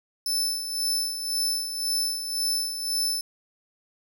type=tone with tremolo; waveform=sawtooth; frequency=5274 Hz; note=E8; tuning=in tune; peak=-20 dBFS; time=0.26-3.21 s; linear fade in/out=2 ms; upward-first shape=sine; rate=1.9 Hz; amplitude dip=60%; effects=none